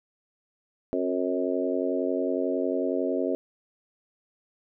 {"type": "harmonic tone with a mistuned harmonic", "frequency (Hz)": 91, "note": "F#2", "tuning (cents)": -28, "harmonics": [3, 4, 5, 6, 7], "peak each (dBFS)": [-29, -30, -31, -32, -32], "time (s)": [0.93, 3.35], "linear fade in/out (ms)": 0, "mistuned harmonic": 3, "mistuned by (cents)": -22, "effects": []}